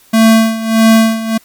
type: tone with tremolo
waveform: square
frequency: 223.5 Hz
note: A3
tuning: 27 cents sharp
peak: -4 dBFS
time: 0.13-1.38 s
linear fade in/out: 10 ms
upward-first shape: sine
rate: 1.6 Hz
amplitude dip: 80%
effects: white hiss -46 dBFS RMS until 1.44 s + MP3 96 kbps